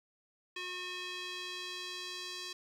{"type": "tone with band-pass filter sweep", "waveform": "square", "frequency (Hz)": 362.9, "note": "F#4", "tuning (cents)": -34, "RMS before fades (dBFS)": -42, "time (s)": [0.56, 2.53], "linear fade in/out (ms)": 5, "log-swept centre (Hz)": [2800, 4500], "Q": 1.7, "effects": ["12-bit"]}